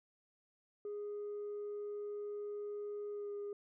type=tone with pitch glide; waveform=sine; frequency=413.3 to 408.3 Hz; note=G#4 to G#4; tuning=-8 to -29 cents; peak=-38 dBFS; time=0.85-3.53 s; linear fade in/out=2 ms; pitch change=-21 cents; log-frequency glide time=3.11-3.31 s; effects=tanh soft clip ceiling -38 dBFS

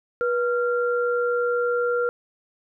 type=tone pair together; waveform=sine; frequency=484.3 / 1384 Hz; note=B4 / F6; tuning=-34 / -16 cents; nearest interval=octave + tritone; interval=1818 cents; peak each=-21 / -26 dBFS; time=0.21-2.09 s; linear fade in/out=0 ms; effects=none

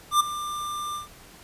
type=tone with ADSR envelope; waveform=square; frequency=1191 Hz; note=D6; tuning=24 cents sharp; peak=-15 dBFS; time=0.11-1.08 s; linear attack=91 ms; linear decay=11 ms; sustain=-15 dB; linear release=130 ms; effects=pink hiss -49 dBFS RMS until 1.43 s + resampled to 32000 Hz

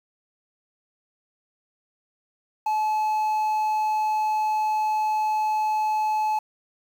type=tone with quantisation; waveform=triangle; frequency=860 Hz; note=A5; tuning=40 cents flat; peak=-19 dBFS; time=2.66-6.39 s; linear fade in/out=5 ms; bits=8; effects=none

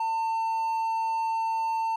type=tone; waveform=triangle; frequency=899 Hz; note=A5; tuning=37 cents sharp; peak=-23 dBFS; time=0-1.96 s; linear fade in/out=5 ms; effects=none

